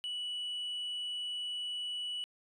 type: tone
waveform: sine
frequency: 2950 Hz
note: F#7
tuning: 6 cents flat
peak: -33 dBFS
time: 0.04-2.24 s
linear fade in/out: 0 ms
effects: tanh soft clip ceiling -34 dBFS